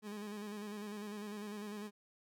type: tone with vibrato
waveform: 30% pulse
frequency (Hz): 208.1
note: G#3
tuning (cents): +4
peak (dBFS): -40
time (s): 0.02-1.91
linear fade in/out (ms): 50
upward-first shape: square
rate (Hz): 10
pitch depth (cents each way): 37
effects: none